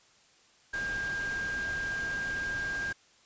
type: tone in noise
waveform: sine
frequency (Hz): 1606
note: G6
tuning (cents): +41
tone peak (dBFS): -31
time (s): 0.73-2.93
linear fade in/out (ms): 10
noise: pink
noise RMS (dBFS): -42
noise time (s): 0.73-2.93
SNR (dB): +8
effects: white hiss -62 dBFS RMS until 3.25 s + resampled to 16000 Hz